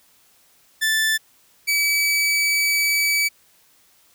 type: tone pair in turn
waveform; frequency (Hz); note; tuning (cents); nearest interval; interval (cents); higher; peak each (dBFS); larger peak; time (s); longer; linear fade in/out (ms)
sawtooth; 1760 / 2291; A6 / D7; 0 / -44; perfect fourth; 456; second; -14; neither; 0.81-1.18 / 1.67-3.29; second; 20
effects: white hiss -57 dBFS RMS until 4.14 s